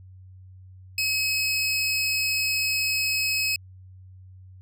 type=tone pair together; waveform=25% pulse; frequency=2556 / 4371 Hz; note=D#7 / C#8; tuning=+46 / -25 cents; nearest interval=major sixth; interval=929 cents; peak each=-19 / -29 dBFS; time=0.98-3.56 s; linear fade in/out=2 ms; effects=added 93 Hz sine -44 dBFS peak until 4.61 s